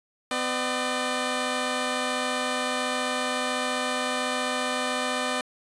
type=tone pair together; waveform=10% pulse; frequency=252.8 / 601.3 Hz; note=B3 / D5; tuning=+41 / +41 cents; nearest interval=octave + minor third; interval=1500 cents; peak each=-20 dBFS; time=0.31-5.41 s; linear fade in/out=2 ms; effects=resampled to 22050 Hz